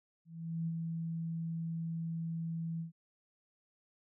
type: tone with ADSR envelope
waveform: sine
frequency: 164.81 Hz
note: E3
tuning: in tune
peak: -32 dBFS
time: 0.25-2.92 s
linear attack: 420 ms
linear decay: 46 ms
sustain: -3 dB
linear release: 120 ms
effects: none